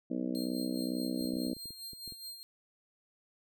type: harmonic tone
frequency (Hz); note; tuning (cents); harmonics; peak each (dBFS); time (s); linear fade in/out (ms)
62.2; B1; +13; 3 / 4 / 5 / 6 / 7 / 8 / 9 / 10; -40 / -35 / -37 / -47 / -49 / -46 / -47 / -51; 0.1-1.54; 10
type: tone with tremolo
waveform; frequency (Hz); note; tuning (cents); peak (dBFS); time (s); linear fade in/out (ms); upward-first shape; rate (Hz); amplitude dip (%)
sawtooth; 4199; C8; +5; -38; 0.35-2.43; 0; sine; 4.8; 60
type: clicks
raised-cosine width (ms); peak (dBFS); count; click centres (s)
3; -38; 12; 1.213 / 1.251 / 1.335 / 1.365 / 1.472 / 1.531 / 1.567 / 1.657 / 1.706 / 1.933 / 2.077 / 2.123
effects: none